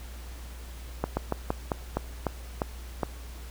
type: slowing click train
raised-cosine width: 1 ms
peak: -12 dBFS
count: 9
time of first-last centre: 1.04-3.033 s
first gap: 130 ms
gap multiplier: 1.18
effects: added 60 Hz sine -39 dBFS peak until 3.5 s + pink hiss -49 dBFS RMS until 3.5 s